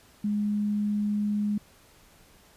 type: tone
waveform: sine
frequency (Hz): 207.7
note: G#3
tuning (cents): 0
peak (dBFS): -24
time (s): 0.24-1.58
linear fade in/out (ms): 5
effects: pink hiss -57 dBFS RMS until 2.56 s + resampled to 32000 Hz